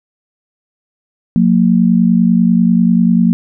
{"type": "tone pair together", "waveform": "sine", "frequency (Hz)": [179.83, 230], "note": ["F#3", "A#3"], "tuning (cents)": [-49, -23], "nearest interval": "major third", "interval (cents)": 426, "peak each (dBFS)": -10, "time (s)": [1.36, 3.33], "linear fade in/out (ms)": 0, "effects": []}